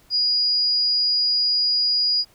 sine tone, 4889 Hz, D#8, 31 cents flat, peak -17 dBFS, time 0.1-2.25 s, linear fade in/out 50 ms, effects pink hiss -56 dBFS RMS until 2.34 s

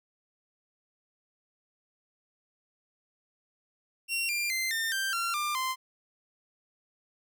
sawtooth tone with pitch steps, 2742 / 2387 / 2078 / 1809 / 1574.9 / 1371 / 1193.5 / 1039 Hz, F7 / D7 / C7 / A6 / G6 / F6 / D6 / C6, -32 / +28 / -12 / +48 / +8 / -32 / +28 / -12 cents, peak -25 dBFS, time 4.08-5.76 s, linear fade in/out 50 ms, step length 210 ms, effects none

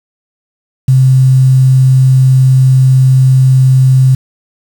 sine tone with quantisation, 130.81 Hz, C3, in tune, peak -3 dBFS, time 0.88-4.15 s, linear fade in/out 5 ms, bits 5, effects none

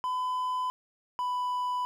triangle tone pair in turn, 1008 / 993 Hz, B5 / B5, +35 / +9 cents, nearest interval unison, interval 26 cents, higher first, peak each -26 dBFS, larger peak neither, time 0.04-0.7 / 1.19-1.85 s, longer neither, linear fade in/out 0 ms, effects 11-bit

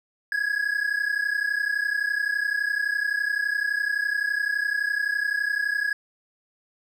triangle tone pair together, 1652 / 1683.8 Hz, G#6 / G#6, -10 / +23 cents, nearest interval unison, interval 33 cents, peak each -24 dBFS, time 0.32-5.93 s, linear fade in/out 2 ms, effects none

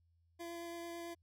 25% pulse tone with vibrato, 340 Hz, F4, 46 cents flat, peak -40 dBFS, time 0.39-1.15 s, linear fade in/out 20 ms, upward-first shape sine, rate 9 Hz, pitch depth 9 cents each way, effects added 84 Hz sine -70 dBFS peak until 1.22 s

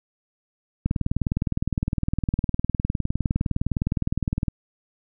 click train, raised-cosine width 5 ms, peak -10 dBFS, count 72, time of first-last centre 0.86-4.482 s, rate 19.6 Hz, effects none

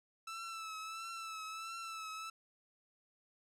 sawtooth tone with vibrato, 1318.5 Hz, E6, in tune, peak -39 dBFS, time 0.27-2.3 s, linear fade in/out 5 ms, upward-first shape triangle, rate 1.5 Hz, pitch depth 50 cents each way, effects low-pass 10000 Hz 12 dB/octave

